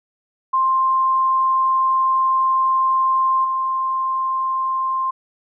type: tone with level steps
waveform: sine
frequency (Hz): 1052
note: C6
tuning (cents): +9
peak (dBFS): -14 / -18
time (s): 0.53-5.11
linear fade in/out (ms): 10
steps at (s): 3.44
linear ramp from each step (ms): 10
effects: none